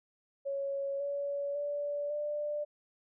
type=tone with pitch steps; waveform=sine; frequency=554.4 / 566.7 / 579.3 / 592.1 Hz; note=C#5 / C#5 / D5 / D5; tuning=0 / +38 / -24 / +14 cents; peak=-32 dBFS; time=0.45-2.65 s; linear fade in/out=20 ms; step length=550 ms; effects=none